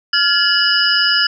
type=tone cluster; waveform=sine; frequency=1400 / 1702 / 2938 / 4942 / 5130 Hz; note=F6 / G#6 / F#7 / D#8 / E8; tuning=+4 / +42 / -13 / -13 / -48 cents; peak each=-18 dBFS; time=0.13-1.27 s; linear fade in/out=5 ms; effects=none